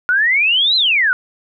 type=exponential two-way sweep; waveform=sine; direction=up then down; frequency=1420 to 4145 to 1420 Hz; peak=-11 dBFS; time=0.09-1.13 s; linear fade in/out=0 ms; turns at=0.76 s; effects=none